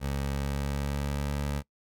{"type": "tone with pitch glide", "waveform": "20% pulse", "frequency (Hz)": [69.3, 71.62], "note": ["C#2", "D2"], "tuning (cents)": [0, -43], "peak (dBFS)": -24, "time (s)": [0, 1.63], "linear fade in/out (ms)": 50, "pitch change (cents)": 57, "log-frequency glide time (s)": [0.24, 1.37], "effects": ["noise-tail reverb RT60 0.1 s tail -22 dB re dry"]}